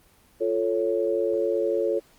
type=chord; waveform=sine; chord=F augmented; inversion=none; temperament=equal; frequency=349.2 / 440 / 554.4 Hz; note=F4 / A4 / C#5; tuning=0 / 0 / 0 cents; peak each=-27 / -25 / -26 dBFS; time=0.4-2 s; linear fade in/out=20 ms; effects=pink hiss -58 dBFS RMS until 2.18 s + Opus 24 kbps